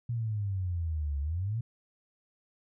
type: exponential two-way sweep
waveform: sine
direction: down then up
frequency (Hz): 120.8 to 69.3 to 120.8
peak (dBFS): -29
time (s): 0.09-1.61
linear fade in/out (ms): 5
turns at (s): 1.2
effects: none